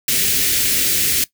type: band-stop noise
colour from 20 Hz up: white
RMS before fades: -17 dBFS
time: 0.08-1.24 s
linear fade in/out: 2 ms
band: 450 to 1800 Hz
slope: 24 dB/octave
effects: noise-tail reverb RT60 0.1 s tail -18 dB re dry